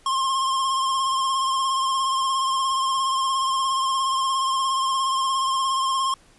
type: tone with vibrato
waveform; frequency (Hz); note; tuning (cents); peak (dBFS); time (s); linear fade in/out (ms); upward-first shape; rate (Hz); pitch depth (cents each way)
square; 1065; C6; +30; -21; 0.06-6.14; 2; sine; 17; 34
effects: pink hiss -55 dBFS RMS until 6.38 s + resampled to 24000 Hz